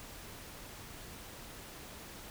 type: silence
effects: pink hiss -49 dBFS RMS until 2.3 s